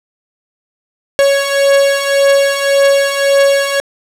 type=beating tone pair; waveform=45% pulse; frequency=554.4 / 556.2 Hz; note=C#5 / C#5; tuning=0 / +6 cents; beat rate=1.8 Hz; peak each=-14 / -10 dBFS; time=1.19-3.8 s; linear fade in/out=0 ms; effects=low-pass 11000 Hz 12 dB/octave